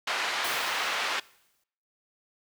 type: band-pass noise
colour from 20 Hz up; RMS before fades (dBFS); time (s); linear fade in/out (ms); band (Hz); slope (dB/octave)
pink; -30; 0.07-1.2; 5; 990 to 3700; 12
type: noise with exponential decay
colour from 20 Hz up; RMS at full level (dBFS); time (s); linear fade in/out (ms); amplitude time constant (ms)
white; -35; 0.44-1.64; 5; 260
effects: noise-tail reverb RT60 0.7 s tail -23 dB re dry